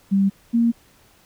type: tone pair in turn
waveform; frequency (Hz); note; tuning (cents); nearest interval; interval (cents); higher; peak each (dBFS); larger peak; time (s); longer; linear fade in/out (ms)
sine; 196 / 233.1; G3 / A#3; 0 / 0; minor third; 300; second; -14; neither; 0.11-0.3 / 0.53-0.72; neither; 20
effects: pink hiss -55 dBFS RMS until 1.25 s